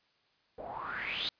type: noise with low-pass filter sweep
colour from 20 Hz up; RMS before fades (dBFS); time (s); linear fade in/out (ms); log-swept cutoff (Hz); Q
white; -38; 0.58-1.29; 2; 550 to 4100; 7.2
effects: white hiss -71 dBFS RMS until 1.39 s + resampled to 11025 Hz